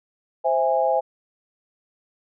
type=chord; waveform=sine; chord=C augmented; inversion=none; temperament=equal with one note detuned; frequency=523.3 / 659.3 / 822.5 Hz; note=C5 / E5 / G#5; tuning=0 / 0 / -17 cents; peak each=-22 dBFS; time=0.44-1.01 s; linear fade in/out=20 ms; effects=none